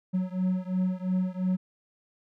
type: beating tone pair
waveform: triangle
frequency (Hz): 183.5 / 186.4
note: F#3 / F#3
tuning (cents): -14 / +13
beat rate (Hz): 2.9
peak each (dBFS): -26 / -27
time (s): 0.13-1.57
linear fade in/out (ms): 20
effects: none